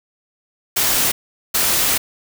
white noise bursts at uneven times, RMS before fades -17 dBFS, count 2, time 0.76-1.12 / 1.54-1.98 s, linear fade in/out 10 ms, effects none

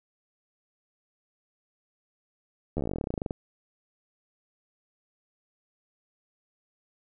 slowing click train, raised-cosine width 2 ms, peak -17 dBFS, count 22, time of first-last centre 2.77-3.308 s, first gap 12 ms, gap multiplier 1.07, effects none

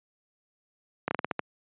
slowing click train, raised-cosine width 0.5 ms, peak -12 dBFS, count 7, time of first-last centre 1.08-1.393 s, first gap 30 ms, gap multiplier 1.22, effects high-pass 150 Hz 12 dB/octave + resampled to 8000 Hz

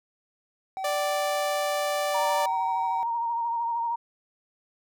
triangle tone with tremolo, 765 Hz, G5, 42 cents flat, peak -27 dBFS, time 0.77-3.03 s, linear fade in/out 0 ms, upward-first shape triangle, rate 0.68 Hz, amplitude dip 25%
sawtooth tone, 587.3 Hz, D5, in tune, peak -22 dBFS, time 0.84-2.46 s, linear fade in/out 5 ms
sine tone with vibrato, 933 Hz, A#5, 1 cent sharp, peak -25 dBFS, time 2.14-3.96 s, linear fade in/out 10 ms, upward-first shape triangle, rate 13 Hz, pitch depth 37 cents each way
effects none

